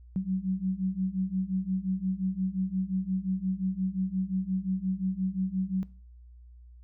sine beating tone pair, 185 / 190.7 Hz, F#3 / G3, 0 / -47 cents, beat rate 5.7 Hz, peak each -30 dBFS, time 0.16-5.83 s, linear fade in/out 0 ms, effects noise-tail reverb RT60 0.4 s tail -20 dB re dry + added 60 Hz sine -48 dBFS peak until 6.83 s

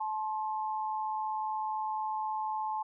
sine tone pair together, 865.8 / 1062 Hz, A5 / C6, -28 / +25 cents, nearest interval major third, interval 353 cents, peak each -32 / -38 dBFS, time 0-2.83 s, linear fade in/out 10 ms, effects none

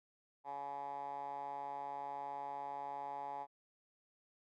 10% pulse tone with band-pass filter, 141.2 Hz, C#3, 32 cents sharp, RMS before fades -44 dBFS, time 0.44-3.47 s, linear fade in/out 50 ms, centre 860 Hz, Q 6.2, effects none

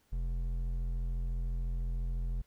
triangle tone with hard clipping, 42.98 Hz, F1, 27 cents flat, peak -33 dBFS, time 0.12-2.42 s, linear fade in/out 10 ms, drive 11 dB, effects pink hiss -71 dBFS RMS until 2.46 s

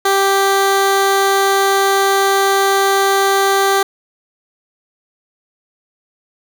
15% pulse tone, 392 Hz, G4, in tune, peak -5 dBFS, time 0.05-3.83 s, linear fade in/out 5 ms, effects none

